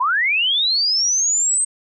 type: linear sweep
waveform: sine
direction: up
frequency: 935 to 8370 Hz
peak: -15 dBFS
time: 0-1.65 s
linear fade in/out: 10 ms
effects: none